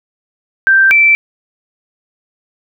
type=tone pair in turn; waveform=sine; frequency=1568 / 2332 Hz; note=G6 / D7; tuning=0 / -13 cents; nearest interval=perfect fifth; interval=687 cents; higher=second; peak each=-5 dBFS; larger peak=neither; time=0.67-0.91 / 0.91-1.15 s; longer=neither; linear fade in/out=0 ms; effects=none